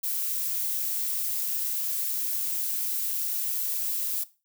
violet noise, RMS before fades -29 dBFS, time 0.03-4.24 s, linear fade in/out 10 ms, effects noise-tail reverb RT60 0.3 s tail -17 dB re dry

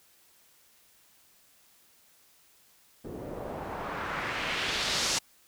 white noise with low-pass filter sweep, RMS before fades -33 dBFS, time 3.04-5.19 s, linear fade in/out 10 ms, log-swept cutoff 350 to 6600 Hz, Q 1.4, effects white hiss -62 dBFS RMS until 5.47 s

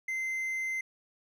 triangle tone, 2073 Hz, C7, 17 cents flat, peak -29 dBFS, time 0.08-0.81 s, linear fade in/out 5 ms, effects none

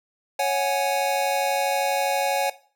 square chord, C# suspended fourth, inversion none, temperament just, 554.4 / 739.2 / 831.5 Hz, C#5 / F#5 / G#5, 0 / -2 / +2 cents, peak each -26 dBFS, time 0.39-2.5 s, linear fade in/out 5 ms, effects noise-tail reverb RT60 0.4 s tail -17 dB re dry

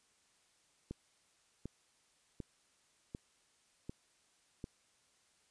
click train, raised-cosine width 3 ms, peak -29 dBFS, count 6, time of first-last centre 0.91-4.641 s, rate 1.34 Hz, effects white hiss -72 dBFS RMS until 5.5 s + resampled to 22050 Hz

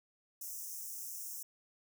white high-pass noise, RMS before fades -44 dBFS, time 0.41-1.43 s, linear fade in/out 5 ms, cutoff 5400 Hz, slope 96 dB/octave, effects none

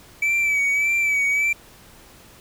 triangle tone with vibrato, 2300 Hz, D7, 37 cents flat, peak -16 dBFS, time 0.22-1.53 s, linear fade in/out 5 ms, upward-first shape sine, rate 1.7 Hz, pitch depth 44 cents each way, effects pink hiss -48 dBFS RMS until 2.4 s

